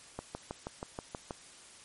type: click train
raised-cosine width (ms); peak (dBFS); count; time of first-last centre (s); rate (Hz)
1; -23; 8; 0.19-1.308; 6.26
effects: white hiss -54 dBFS RMS until 1.84 s + MP3 48 kbps